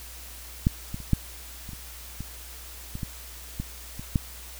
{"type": "clicks", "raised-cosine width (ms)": 5, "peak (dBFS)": [-7, -19, -29, -7, -27, -27, -22, -22, -18, -17, -23, -9], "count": 12, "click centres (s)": [0.669, 0.944, 1.003, 1.133, 1.691, 1.733, 2.206, 2.954, 3.032, 3.6, 3.995, 4.158], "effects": ["added 60 Hz sine -44 dBFS peak until 4.59 s", "white hiss -44 dBFS RMS until 4.59 s"]}